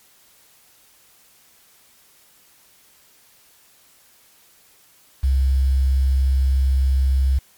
sine tone with quantisation, 66.5 Hz, C2, 29 cents sharp, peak -14 dBFS, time 5.23-7.39 s, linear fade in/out 10 ms, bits 7, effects white hiss -54 dBFS RMS until 7.57 s + MP3 96 kbps

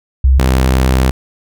sine / sawtooth tone pair in turn, 65.7 / 64.65 Hz, C2 / C2, +8 / -20 cents, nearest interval unison, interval 28 cents, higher first, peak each -5 dBFS, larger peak neither, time 0.24-0.39 / 0.39-1.11 s, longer second, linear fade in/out 5 ms, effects none

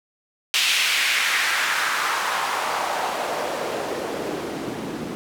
white noise with band-pass filter sweep, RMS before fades -24 dBFS, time 0.54-5.15 s, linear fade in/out 0 ms, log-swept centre 3000 to 230 Hz, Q 1.8, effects none

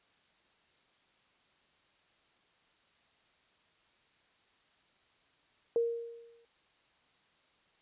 sine tone with exponential decay, 466.2 Hz, A#4, in tune, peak -24 dBFS, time 5.76-6.45 s, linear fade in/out 1 ms, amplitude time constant 150 ms, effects white hiss -69 dBFS RMS until 7.81 s + resampled to 8000 Hz

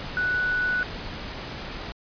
sine tone in noise, 1480 Hz, F#6, in tune, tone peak -22 dBFS, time 0.17-0.83 s, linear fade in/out 0 ms, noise pink, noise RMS -35 dBFS, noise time 0-1.92 s, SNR +10 dB, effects resampled to 11025 Hz

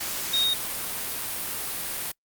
sine tone in noise, 3729 Hz, A#7, in tune, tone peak -20 dBFS, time 0.33-0.54 s, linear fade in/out 10 ms, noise white, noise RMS -31 dBFS, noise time 0-2.12 s, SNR +8 dB, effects noise-tail reverb RT60 0.1 s tail -26 dB re dry + Opus 48 kbps

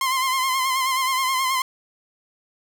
sawtooth tone with vibrato, 1047 Hz, C6, 1 cent sharp, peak -16 dBFS, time 0.01-1.62 s, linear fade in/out 2 ms, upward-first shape sine, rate 9.4 Hz, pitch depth 49 cents each way, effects none

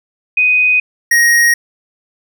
sine / square tone pair in turn, 2497 / 1877.7 Hz, D#7 / A#6, +6 / +12 cents, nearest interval perfect fourth, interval 494 cents, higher first, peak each -8 dBFS, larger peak neither, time 0.37-0.8 / 1.11-1.54 s, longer neither, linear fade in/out 5 ms, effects none

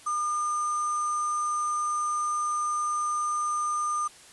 sine tone with sample-and-hold, 1209 Hz, D6, 50 cents sharp, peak -25 dBFS, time 0.06-4.08 s, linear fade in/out 10 ms, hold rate 7350 Hz, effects white hiss -51 dBFS RMS until 4.32 s + resampled to 24000 Hz

